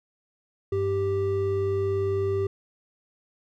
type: tone pair together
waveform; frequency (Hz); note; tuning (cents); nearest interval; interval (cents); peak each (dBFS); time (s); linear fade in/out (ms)
triangle; 98 / 392; G2 / G4; 0 / 0; 2 octaves; 2400; -27 / -22; 0.72-2.47; 5
effects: none